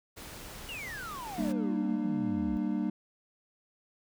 pink noise, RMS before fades -45 dBFS, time 0.16-1.53 s, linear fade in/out 20 ms
triangle exponential sweep, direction down, 2928 to 61 Hz, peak -37 dBFS, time 0.69-2.57 s, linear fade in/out 0 ms
triangle chord, G minor, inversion none, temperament equal with one note detuned, 196 / 233.1 / 300.9 Hz, G3 / Bb3 / D4, 0 / 0 / +42 cents, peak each -31 dBFS, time 1.38-2.9 s, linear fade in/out 5 ms
effects none

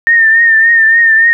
sine tone with vibrato, 1818 Hz, A#6, 44 cents flat, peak -4 dBFS, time 0.07-1.33 s, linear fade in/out 0 ms, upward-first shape triangle, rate 3.5 Hz, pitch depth 54 cents each way, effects none

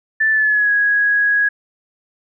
sine tone with pitch glide, 1760 to 1661.2 Hz, A6 to G#6, 0 to 0 cents, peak -12 dBFS, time 0.2-1.49 s, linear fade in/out 10 ms, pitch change -100 cents, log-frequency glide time 0.31-0.71 s, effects none

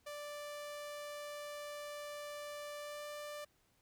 sawtooth tone with pitch glide, 587.3 to 591 Hz, D5 to D5, 0 to +11 cents, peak -40 dBFS, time 0.06-3.45 s, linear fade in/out 10 ms, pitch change +11 cents, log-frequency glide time 2.79-3.05 s, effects pink hiss -74 dBFS RMS until 3.81 s

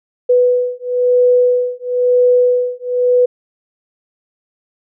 sine beating tone pair, 494.3 / 495.3 Hz, B4 / B4, +1 / +5 cents, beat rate 1 Hz, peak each -13 / -13 dBFS, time 0.29-3.26 s, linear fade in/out 10 ms, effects none

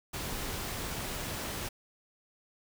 pink noise, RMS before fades -37 dBFS, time 0.13-1.69 s, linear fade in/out 10 ms, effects none

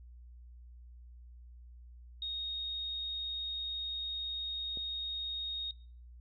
sine tone, 3729 Hz, A#7, in tune, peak -35 dBFS, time 2.22-5.71 s, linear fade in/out 2 ms
click, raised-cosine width 2 ms, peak -35 dBFS, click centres 4.773 s
effects noise-tail reverb RT60 0.5 s tail -23 dB re dry + added 60 Hz sine -50 dBFS peak until 6.2 s

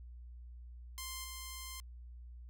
5% pulse tone with level steps, 1048 Hz, C6, 2 cents sharp, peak -30 / -33 dBFS, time 0.98-1.8 s, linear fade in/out 0 ms, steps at 1.24 s, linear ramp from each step 2 ms, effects added 60 Hz sine -48 dBFS peak until 2.49 s

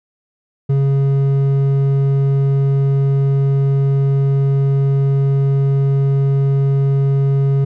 sine tone with hard clipping, 137.8 Hz, C#3, 10 cents flat, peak -13 dBFS, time 0.69-7.65 s, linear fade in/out 10 ms, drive 6 dB, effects none

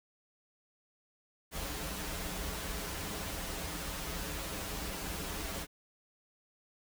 pink noise with comb filter, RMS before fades -39 dBFS, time 1.51-5.67 s, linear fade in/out 50 ms, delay 8.3 ms, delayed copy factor -0.9, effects none

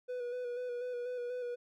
triangle tone with vibrato, 491.3 Hz, B4, 9 cents flat, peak -34 dBFS, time 0.08-1.56 s, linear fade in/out 20 ms, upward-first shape square, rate 4.1 Hz, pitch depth 25 cents each way, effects none

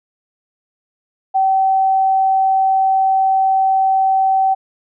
sine tone, 768 Hz, G5, 36 cents flat, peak -11 dBFS, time 1.34-4.55 s, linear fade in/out 20 ms, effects none

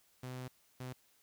sawtooth tone bursts at uneven times, 127.4 Hz, C3, 46 cents flat, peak -38 dBFS, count 2, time 0.23-0.48 / 0.8-0.93 s, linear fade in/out 5 ms, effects white hiss -70 dBFS RMS until 1.22 s

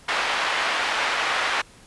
pink band-pass noise, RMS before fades -24 dBFS, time 0.08-1.62 s, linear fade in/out 10 ms, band 950 to 2900 Hz, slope 12 dB/octave, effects pink hiss -50 dBFS RMS until 1.86 s + resampled to 24000 Hz

